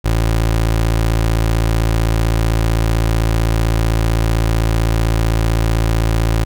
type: tone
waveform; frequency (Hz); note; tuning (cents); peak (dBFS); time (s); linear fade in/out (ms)
25% pulse; 55.7; A1; +22; -9; 0.04-6.45; 20
effects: none